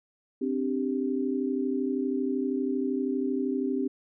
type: chord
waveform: sine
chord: C suspended second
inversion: none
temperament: just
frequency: 261.6 / 294.3 / 392.4 Hz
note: C4 / D4 / G4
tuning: 0 / +4 / +2 cents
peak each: -28 / -32 / -31 dBFS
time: 0.41-3.88 s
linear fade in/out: 10 ms
effects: none